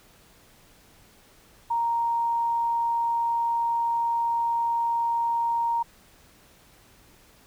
sine tone, 932.3 Hz, A#5, in tune, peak -22 dBFS, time 1.7-5.83 s, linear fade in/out 10 ms, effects pink hiss -56 dBFS RMS until 7.46 s

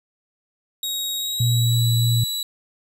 sawtooth tone with pitch glide, 3780 to 3927 Hz, A#7 to B7, +23 to -11 cents, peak -21 dBFS, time 0.83-2.43 s, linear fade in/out 2 ms, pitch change +66 cents, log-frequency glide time 1.15-1.83 s
sine tone with vibrato, 117.1 Hz, A#2, 8 cents sharp, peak -16 dBFS, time 1.4-2.24 s, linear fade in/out 5 ms, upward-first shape sine, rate 3.3 Hz, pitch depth 11 cents each way
effects none

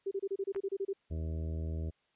sine tone bursts, 392 Hz, G4, in tune, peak -31 dBFS, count 11, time 0.06-0.933 s, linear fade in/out 10 ms, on 53 ms, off 29 ms
clicks, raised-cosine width 0.5 ms, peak -33 dBFS, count 2, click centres 0.548 / 0.562 s
harmonic tone, 80.2 Hz, E2, 47 cents flat, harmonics 1 / 2 / 3 / 4 / 5 / 6 / 7 / 8, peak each -34 / -43 / -49 / -49 / -50 / -55 / -55 / -56 dBFS, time 1.1-1.91 s, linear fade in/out 20 ms
effects white hiss -74 dBFS RMS until 2.15 s + resampled to 8000 Hz

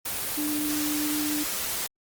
sine tone in noise, 298.8 Hz, D4, 30 cents sharp, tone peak -27 dBFS, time 0.37-1.44 s, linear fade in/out 10 ms, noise white, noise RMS -30 dBFS, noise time 0.05-1.87 s, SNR 0 dB, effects Opus 24 kbps

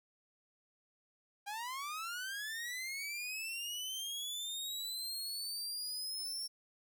sawtooth linear sweep, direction up, 793 to 5470 Hz, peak -36 dBFS, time 1.46-6.48 s, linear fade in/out 20 ms, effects none

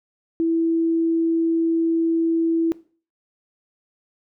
sine tone, 329.6 Hz, E4, in tune, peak -17 dBFS, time 0.4-2.72 s, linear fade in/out 0 ms, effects noise-tail reverb RT60 0.4 s tail -19 dB re dry

